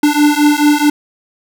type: beating tone pair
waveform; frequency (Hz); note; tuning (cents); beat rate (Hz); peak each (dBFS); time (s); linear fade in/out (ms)
square; 293.3 / 297.9; D4 / D4; -2 / +25; 4.6; -12; 0.03-0.9; 5
effects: none